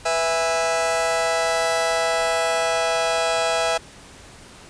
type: chord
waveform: sawtooth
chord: E major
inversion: second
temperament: just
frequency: 494.4 / 659.3 / 824.1 Hz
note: B4 / E5 / G#5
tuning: +2 / 0 / -14 cents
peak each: -23 / -17 / -22 dBFS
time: 0.05-3.78 s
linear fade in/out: 10 ms
effects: pink hiss -44 dBFS RMS until 4.69 s + resampled to 22050 Hz